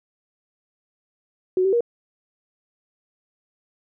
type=tone with pitch steps; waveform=sine; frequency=370.1 / 384.9 / 472.9 Hz; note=F#4 / G4 / A#4; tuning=0 / -32 / +25 cents; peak=-16 dBFS; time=1.57-1.807 s; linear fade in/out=2 ms; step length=79 ms; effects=none